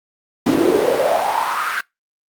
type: noise with high-pass filter sweep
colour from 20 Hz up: brown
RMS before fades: -17 dBFS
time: 0.46-1.81 s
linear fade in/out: 5 ms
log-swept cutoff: 270 to 1600 Hz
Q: 5.1
effects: noise-tail reverb RT60 0.2 s tail -24 dB re dry + Opus 48 kbps